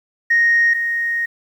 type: tone pair in turn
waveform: sine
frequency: 1864.7 / 1864.7 Hz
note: A#6 / A#6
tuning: 0 / 0 cents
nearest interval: unison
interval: 0 cents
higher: neither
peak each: -10 / -17 dBFS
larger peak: first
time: 0.3-0.74 / 0.74-1.26 s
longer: second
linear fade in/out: 10 ms
effects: tanh soft clip ceiling -7 dBFS + 8-bit